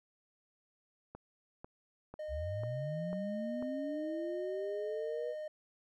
click train, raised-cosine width 1 ms, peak -32 dBFS, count 6, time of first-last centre 1.15-3.625 s, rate 2.02 Hz
triangle tone, 613 Hz, D#5, 26 cents flat, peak -37 dBFS, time 2.19-5.48 s, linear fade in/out 5 ms
sine linear sweep, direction up, 63.2 to 493.9 Hz, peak -37 dBFS, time 2.28-5.35 s, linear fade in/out 50 ms
effects none

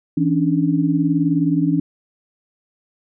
sine tone cluster, 163.4 / 276.2 / 295.3 Hz, E3 / C#4 / D4, -15 / -6 / +10 cents, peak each -19 dBFS, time 0.17-1.8 s, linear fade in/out 5 ms, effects none

